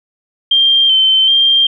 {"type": "tone with vibrato", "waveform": "sine", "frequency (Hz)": 3136, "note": "G7", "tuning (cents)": 0, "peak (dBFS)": -7, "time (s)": [0.51, 1.67], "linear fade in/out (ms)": 5, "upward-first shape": "square", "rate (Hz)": 1.3, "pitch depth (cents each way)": 26, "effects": []}